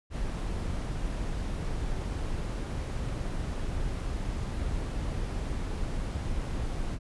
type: noise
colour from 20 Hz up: brown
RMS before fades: -32 dBFS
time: 0.1-6.99 s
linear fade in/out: 50 ms
effects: resampled to 24000 Hz